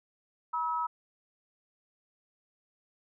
sine tone pair together, 965.6 / 1290 Hz, B5 / E6, -39 / -38 cents, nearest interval perfect fourth, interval 501 cents, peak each -31 / -32 dBFS, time 0.53-0.87 s, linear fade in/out 10 ms, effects none

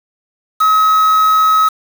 triangle tone with quantisation, 1279 Hz, D#6, 47 cents sharp, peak -6 dBFS, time 0.6-1.69 s, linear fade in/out 10 ms, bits 4, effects none

